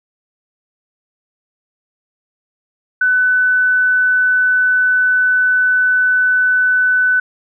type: tone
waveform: sine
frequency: 1500 Hz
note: F#6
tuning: 23 cents sharp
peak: -10 dBFS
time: 3.01-7.2 s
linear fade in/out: 5 ms
effects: none